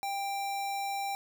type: tone with sample-and-hold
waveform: sine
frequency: 794 Hz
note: G5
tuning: 22 cents sharp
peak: -31 dBFS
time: 0.03-1.15 s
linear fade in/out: 0 ms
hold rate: 3150 Hz
effects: none